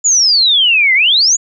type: exponential two-way sweep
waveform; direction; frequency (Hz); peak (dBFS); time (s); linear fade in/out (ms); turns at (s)
sine; down then up; 7080 to 2000 to 7080; -7; 0.04-1.37; 20; 0.94
effects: none

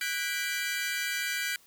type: chord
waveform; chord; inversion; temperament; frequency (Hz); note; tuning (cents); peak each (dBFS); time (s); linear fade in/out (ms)
sawtooth; G# half-diminished seventh; third; equal with one note detuned; 1480 / 1619.5 / 1975.5 / 2349; F#6 / G#6 / B6 / D7; 0 / -44 / 0 / 0; -32; 0.01-1.56; 2
effects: white hiss -60 dBFS RMS until 1.66 s

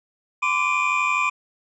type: tone cluster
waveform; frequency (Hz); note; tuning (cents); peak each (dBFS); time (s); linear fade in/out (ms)
triangle; 1021 / 1165 / 2371 / 2463; C6 / D6 / D7 / D#7; -43 / -14 / +16 / -18; -23; 0.42-1.3; 10
effects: resampled to 22050 Hz

